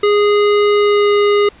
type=tone with pitch glide; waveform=square; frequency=413.4 to 411 Hz; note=G#4 to G#4; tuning=-8 to -18 cents; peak=-10 dBFS; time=0.03-1.49 s; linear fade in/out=5 ms; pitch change=-10 cents; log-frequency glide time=0.74-1.11 s; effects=pink hiss -44 dBFS RMS until 1.6 s + resampled to 8000 Hz